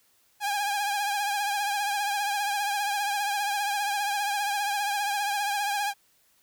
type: tone with vibrato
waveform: sawtooth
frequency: 815 Hz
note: G#5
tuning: 33 cents flat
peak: -22 dBFS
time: 0.4-5.94 s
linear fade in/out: 50 ms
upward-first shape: triangle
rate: 15 Hz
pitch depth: 61 cents each way
effects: white hiss -65 dBFS RMS until 6.42 s